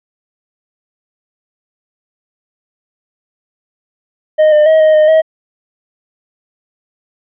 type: tone with pitch steps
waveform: triangle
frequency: 619 / 603 / 634 / 624 / 615 / 636 Hz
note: D#5 / D5 / D#5 / D#5 / D#5 / D#5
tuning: -9 / +46 / +32 / +5 / -20 / +38 cents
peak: -3 dBFS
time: 4.38-5.22 s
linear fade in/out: 20 ms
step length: 140 ms
effects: resampled to 8000 Hz